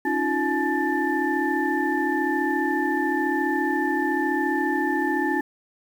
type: tone cluster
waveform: sine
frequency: 279.6 / 313.8 / 354.8 / 854 / 1775 Hz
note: C#4 / D#4 / F4 / G#5 / A6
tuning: +15 / +15 / +27 / +48 / +15 cents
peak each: -27 dBFS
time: 0.05-5.41 s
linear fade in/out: 5 ms
effects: tanh soft clip ceiling -9 dBFS + 8-bit